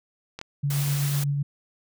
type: clicks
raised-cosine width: 0.2 ms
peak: -18 dBFS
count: 2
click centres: 0.39 / 0.414 s
type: tone with tremolo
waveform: sine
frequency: 142.3 Hz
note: C#3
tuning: 46 cents sharp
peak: -21 dBFS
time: 0.63-1.43 s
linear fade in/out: 10 ms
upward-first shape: triangle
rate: 7.9 Hz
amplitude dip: 30%
type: noise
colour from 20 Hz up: white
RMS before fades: -33 dBFS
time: 0.7-1.24 s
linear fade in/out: 5 ms
effects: none